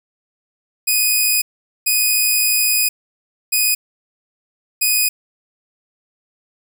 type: tone bursts at uneven times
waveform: 5% pulse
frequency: 2489 Hz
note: D#7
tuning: in tune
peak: -4 dBFS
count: 4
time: 0.87-1.42 / 1.86-2.89 / 3.52-3.75 / 4.81-5.09 s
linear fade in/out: 10 ms
effects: none